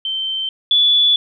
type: tone pair in turn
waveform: sine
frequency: 3107 / 3444 Hz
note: G7 / A7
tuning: -16 / -38 cents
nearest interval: major second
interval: 178 cents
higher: second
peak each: -19 / -10 dBFS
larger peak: second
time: 0.05-0.49 / 0.71-1.16 s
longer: second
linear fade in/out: 2 ms
effects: none